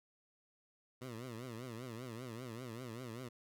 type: tone with vibrato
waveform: 15% pulse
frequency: 120 Hz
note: B2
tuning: 49 cents flat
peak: -38 dBFS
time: 1.01-3.29 s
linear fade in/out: 10 ms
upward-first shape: triangle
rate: 5.1 Hz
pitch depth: 180 cents each way
effects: none